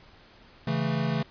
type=chord; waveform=square; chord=A major; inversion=first; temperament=equal; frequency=138.59 / 164.81 / 220 Hz; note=C#3 / E3 / A3; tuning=0 / 0 / 0 cents; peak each=-30 / -30 / -31 dBFS; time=0.67-1.23 s; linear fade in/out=5 ms; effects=pink hiss -54 dBFS RMS until 1.3 s + resampled to 11025 Hz